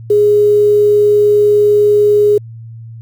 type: tone with quantisation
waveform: sine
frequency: 415.3 Hz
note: G#4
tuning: in tune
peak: -6 dBFS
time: 0.1-2.38 s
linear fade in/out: 5 ms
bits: 6
effects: added 114 Hz sine -28 dBFS peak until 3.01 s